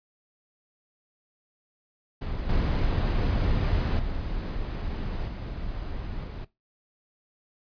brown noise with level steps, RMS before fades -31 / -24 / -31 / -34 / -36 dBFS, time 2.21-6.45 s, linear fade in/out 10 ms, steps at 2.49 / 3.99 / 5.28 / 6.24 s, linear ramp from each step 2 ms, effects noise-tail reverb RT60 0.2 s tail -18 dB re dry + resampled to 11025 Hz

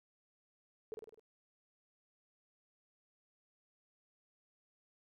sine tone with echo, 440 Hz, A4, in tune, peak -39 dBFS, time 0.92-0.94 s, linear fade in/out 0 ms, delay 51 ms, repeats 5, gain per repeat -4 dB, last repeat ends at 1.195 s, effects none

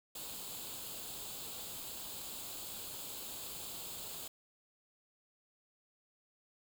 white noise with comb filter, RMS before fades -45 dBFS, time 0.15-4.28 s, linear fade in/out 5 ms, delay 0.26 ms, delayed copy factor +0.65, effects none

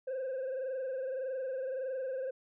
sine tone with frequency modulation, 523.3 Hz, C5, in tune, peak -31 dBFS, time 0.07-2.31 s, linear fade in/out 10 ms, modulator 21.7 Hz, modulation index 0.86, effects tanh soft clip ceiling -33 dBFS

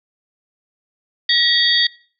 sine tone cluster, 1918 / 3338 / 3673 / 4583 Hz, A#6 / G#7 / A#7 / D8, +49 / +8 / -26 / -43 cents, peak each -18 dBFS, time 1.29-1.87 s, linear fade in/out 5 ms, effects noise-tail reverb RT60 0.5 s tail -24 dB re dry

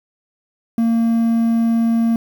triangle tone, 229.5 Hz, A#3, 27 cents flat, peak -11 dBFS, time 0.78-2.16 s, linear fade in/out 2 ms, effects 7-bit

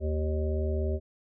harmonic tone, 77.1 Hz, D#2, 15 cents flat, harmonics 1 / 3 / 5 / 7 / 8, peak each -27 / -38 / -34 / -40 / -38 dBFS, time 0-1 s, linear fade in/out 50 ms, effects none

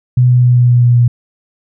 sine tone with pitch steps, 124.8 / 124.08 / 123.37 / 122.66 / 121.95 / 121.25 / 120.55 Hz, B2 / B2 / B2 / B2 / B2 / B2 / B2, +19 / +9 / -1 / -11 / -21 / -31 / -41 cents, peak -5 dBFS, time 0.17-1.08 s, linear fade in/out 5 ms, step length 130 ms, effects none

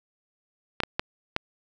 clicks, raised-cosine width 0.3 ms, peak -8 dBFS, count 4, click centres 0.803 / 0.835 / 0.995 / 1.364 s, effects none

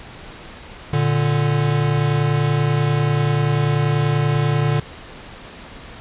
square tone pair together, 116.54 / 146.83 Hz, A#2 / D3, 0 / 0 cents, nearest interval major third, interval 400 cents, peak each -21 / -18 dBFS, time 0.93-4.8 s, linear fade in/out 5 ms, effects pink hiss -38 dBFS RMS until 6 s + resampled to 8000 Hz

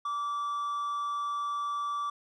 triangle tone with amplitude modulation, 1160 Hz, D6, 22 cents flat, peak -27 dBFS, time 0.05-2.1 s, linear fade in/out 5 ms, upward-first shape sine, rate 228 Hz, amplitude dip 25%, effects resampled to 22050 Hz

